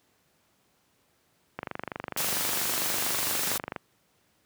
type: click train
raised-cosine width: 0.5 ms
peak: -17 dBFS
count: 54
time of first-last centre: 1.59-3.762 s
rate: 24.4 Hz
type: noise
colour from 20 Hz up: white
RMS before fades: -29 dBFS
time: 2.17-3.58 s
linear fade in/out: 5 ms
effects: pink hiss -68 dBFS RMS until 4.45 s + high-pass 100 Hz 12 dB/octave